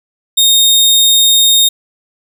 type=tone; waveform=sawtooth; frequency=3700 Hz; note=A#7; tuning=14 cents flat; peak=-3 dBFS; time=0.37-1.69 s; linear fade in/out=10 ms; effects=none